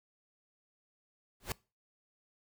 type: noise with exponential growth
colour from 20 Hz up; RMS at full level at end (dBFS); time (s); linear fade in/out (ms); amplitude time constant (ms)
pink; -31; 1.4-1.52; 2; 25
effects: noise-tail reverb RT60 0.3 s tail -23 dB re dry